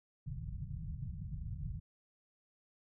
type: low-pass noise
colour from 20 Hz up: white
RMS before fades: -42 dBFS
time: 0.26-1.8 s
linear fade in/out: 10 ms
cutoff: 160 Hz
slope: 48 dB/octave
effects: none